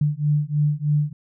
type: beating tone pair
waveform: sine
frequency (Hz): 146.83 / 150.03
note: D3 / D3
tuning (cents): 0 / +37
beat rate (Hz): 3.2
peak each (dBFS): -21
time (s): 0.01-1.13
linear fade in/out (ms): 5
effects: none